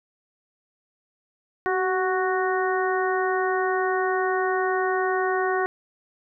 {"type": "harmonic tone with a mistuned harmonic", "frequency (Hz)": 370, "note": "F#4", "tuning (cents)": 0, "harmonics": [1, 2, 3, 4, 5], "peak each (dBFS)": [-24, -27, -29, -30, -31], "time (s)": [1.66, 5.66], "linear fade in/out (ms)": 0, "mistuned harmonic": 1, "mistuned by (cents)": 36, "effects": []}